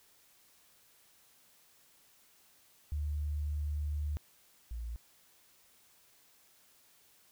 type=tone pair in turn; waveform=sine; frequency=74.2 / 57.79 Hz; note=D2 / A#1; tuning=+18 / -14 cents; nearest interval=major third; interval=432 cents; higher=first; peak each=-32 / -37 dBFS; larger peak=first; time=2.92-4.17 / 4.71-4.96 s; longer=first; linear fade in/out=0 ms; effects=white hiss -65 dBFS RMS until 7.31 s